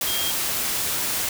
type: tone in noise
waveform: sine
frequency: 3228 Hz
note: G#7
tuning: 50 cents flat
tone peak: -27 dBFS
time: 0.07-0.31 s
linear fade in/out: 2 ms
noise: white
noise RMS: -25 dBFS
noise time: 0.01-1.29 s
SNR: -5 dB
effects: none